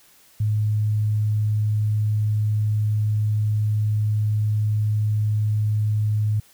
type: tone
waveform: sine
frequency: 106.4 Hz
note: G#2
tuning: 42 cents sharp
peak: -18 dBFS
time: 0.4-6.4 s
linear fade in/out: 5 ms
effects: white hiss -54 dBFS RMS until 6.53 s